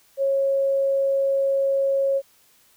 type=tone; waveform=sine; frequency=547 Hz; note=C#5; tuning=23 cents flat; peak=-18 dBFS; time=0.17-2.22 s; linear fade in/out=50 ms; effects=white hiss -58 dBFS RMS until 2.76 s